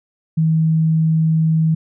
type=tone; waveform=sine; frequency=160 Hz; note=D#3; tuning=49 cents sharp; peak=-12 dBFS; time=0.37-1.75 s; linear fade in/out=10 ms; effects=none